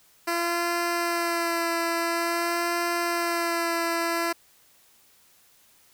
10% pulse tone with vibrato, 340.1 Hz, F4, 46 cents flat, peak -16 dBFS, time 0.27-4.33 s, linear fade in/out 10 ms, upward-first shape sine, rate 0.48 Hz, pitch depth 21 cents each way, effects white hiss -59 dBFS RMS until 5.93 s

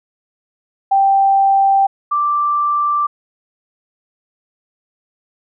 sine tone pair in turn, 784 / 1174.7 Hz, G5 / D6, 0 / 0 cents, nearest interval perfect fifth, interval 700 cents, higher second, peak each -9 / -13 dBFS, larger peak first, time 0.91-1.87 / 2.11-3.07 s, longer neither, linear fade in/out 10 ms, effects none

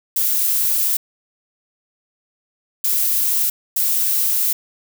violet noise bursts at uneven times, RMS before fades -18 dBFS, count 3, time 0.16-0.97 / 2.84-3.5 / 3.76-4.53 s, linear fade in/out 5 ms, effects none

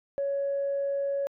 sine tone, 558 Hz, C#5, 11 cents sharp, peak -25 dBFS, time 0.18-1.27 s, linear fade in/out 0 ms, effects tanh soft clip ceiling -22 dBFS

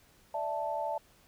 sine chord, D suspended second, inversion none, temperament equal, 587.3 / 659.3 / 880 Hz, D5 / E5 / A5, 0 / 0 / 0 cents, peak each -37 / -36 / -34 dBFS, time 0.34-0.98 s, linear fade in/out 5 ms, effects pink hiss -63 dBFS RMS until 1.27 s

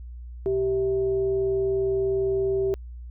sine tone with frequency modulation, 388.5 Hz, G4, 16 cents flat, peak -21 dBFS, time 0.46-2.74 s, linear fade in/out 0 ms, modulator 266 Hz, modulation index 0.29, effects added 60 Hz sine -36 dBFS peak until 3.1 s

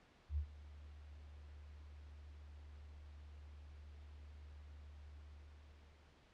sine tone with ADSR envelope, 73.8 Hz, D2, 9 cents sharp, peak -34 dBFS, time 0.29-6.28 s, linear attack 83 ms, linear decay 82 ms, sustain -19 dB, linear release 1100 ms, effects pink hiss -68 dBFS RMS until 6.33 s + low-pass 4000 Hz 12 dB/octave

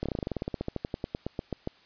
slowing click train, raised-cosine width 2 ms, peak -17 dBFS, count 24, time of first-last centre 0.03-1.674 s, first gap 27 ms, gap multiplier 1.08, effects white hiss -59 dBFS RMS until 1.85 s + resampled to 11025 Hz

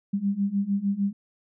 sine beating tone pair, 196 / 202.6 Hz, G3 / G#3, 0 / -43 cents, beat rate 6.6 Hz, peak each -27 / -25 dBFS, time 0.13-1.13 s, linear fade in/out 10 ms, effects none

